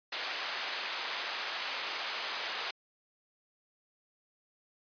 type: band-pass noise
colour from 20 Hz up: white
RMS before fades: -37 dBFS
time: 0.12-2.71 s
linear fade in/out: 5 ms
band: 620 to 4000 Hz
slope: 12 dB/octave
effects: resampled to 11025 Hz